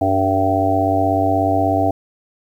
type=harmonic tone with a mistuned harmonic; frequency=96.5 Hz; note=G2; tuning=27 cents flat; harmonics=1 / 3 / 4 / 5 / 6 / 7 / 8; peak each=-22 / -20 / -28 / -27 / -28 / -18 / -20 dBFS; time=0.01-1.91 s; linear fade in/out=5 ms; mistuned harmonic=5; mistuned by=-33 cents; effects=8-bit